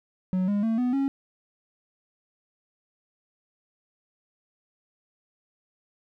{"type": "tone with pitch steps", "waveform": "triangle", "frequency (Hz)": [185, 204.1, 225.1, 248.4, 274], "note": ["F#3", "G#3", "A3", "B3", "C#4"], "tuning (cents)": [0, -30, 40, 10, -20], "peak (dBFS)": -20, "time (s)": [0.33, 1.08], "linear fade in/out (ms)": 0, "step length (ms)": 150, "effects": []}